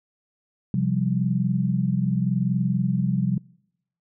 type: chord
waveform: sine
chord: C suspended fourth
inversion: none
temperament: equal with one note detuned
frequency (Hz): 130.81 / 174.61 / 195.43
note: C3 / F3 / G3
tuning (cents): 0 / 0 / -5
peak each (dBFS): -24 / -24 / -25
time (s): 0.74-3.38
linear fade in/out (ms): 2
effects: noise-tail reverb RT60 0.8 s tail -25 dB re dry